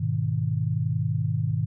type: chord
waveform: sine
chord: G# minor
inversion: none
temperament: just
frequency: 103.83 / 124.59 / 155.74 Hz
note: G#2 / B2 / D#3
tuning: 0 / +16 / +2 cents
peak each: -27 dBFS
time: 0-1.66 s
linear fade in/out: 10 ms
effects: none